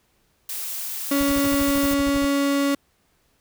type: noise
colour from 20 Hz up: blue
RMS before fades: -30 dBFS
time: 0.49-1.94 s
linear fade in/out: 2 ms
type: tone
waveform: 35% pulse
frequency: 280.5 Hz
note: C#4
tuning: 21 cents sharp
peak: -17 dBFS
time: 1.11-2.75 s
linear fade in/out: 5 ms
type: noise bursts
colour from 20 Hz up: brown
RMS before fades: -31 dBFS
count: 14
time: 1.2-2.258 s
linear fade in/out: 10 ms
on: 44 ms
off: 34 ms
effects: pink hiss -65 dBFS RMS until 3.4 s